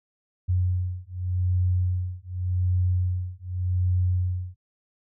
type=beating tone pair; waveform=sine; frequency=90.3 / 91.16 Hz; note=F#2 / F#2; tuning=-42 / -25 cents; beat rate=0.86 Hz; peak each=-25 dBFS; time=0.48-4.56 s; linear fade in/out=20 ms; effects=none